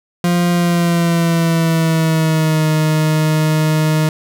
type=tone with pitch glide; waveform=40% pulse; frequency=174.61 to 155.56 Hz; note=F3 to D#3; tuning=0 to 0 cents; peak=-11 dBFS; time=0.24-4.09 s; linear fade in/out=2 ms; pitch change=-200 cents; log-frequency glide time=0.51-2.68 s; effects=none